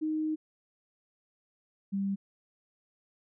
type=tone pair in turn; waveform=sine; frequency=311.1 / 196.89 Hz; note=D#4 / G3; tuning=0 / +8 cents; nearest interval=minor sixth; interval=792 cents; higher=first; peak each=-28 dBFS; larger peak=neither; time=0.01-0.36 / 1.92-2.16 s; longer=first; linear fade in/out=20 ms; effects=none